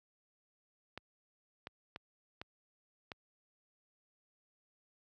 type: clicks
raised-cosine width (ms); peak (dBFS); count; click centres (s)
0.3; -27; 5; 0.976 / 1.671 / 1.961 / 2.415 / 3.118
effects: high-pass 60 Hz 12 dB/octave